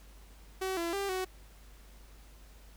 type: tone with pitch steps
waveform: sawtooth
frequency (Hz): 378.6 / 338.1 / 396.6 / 373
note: F#4 / E4 / G4 / F#4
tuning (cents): +40 / +44 / +20 / +14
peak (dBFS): -28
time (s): 0.61-1.25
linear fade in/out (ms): 10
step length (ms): 160
effects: added 50 Hz sine -52 dBFS peak until 2.76 s + pink hiss -60 dBFS RMS until 2.76 s